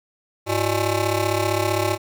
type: ring-modulated tone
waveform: 15% pulse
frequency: 238.6 Hz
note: A#3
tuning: 41 cents sharp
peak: -10 dBFS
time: 0.46-1.98 s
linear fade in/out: 50 ms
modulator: 137 Hz
effects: none